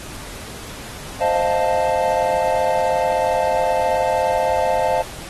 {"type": "chord", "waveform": "triangle", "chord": "F dominant seventh", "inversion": "second", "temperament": "equal", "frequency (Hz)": [523.3, 622.3, 698.5, 880], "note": ["C5", "Eb5", "F5", "A5"], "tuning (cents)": [0, 0, 0, 0], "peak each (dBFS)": -20, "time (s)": [1.2, 5.03], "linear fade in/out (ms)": 20, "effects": ["pink hiss -35 dBFS RMS until 5.29 s", "AAC 32 kbps"]}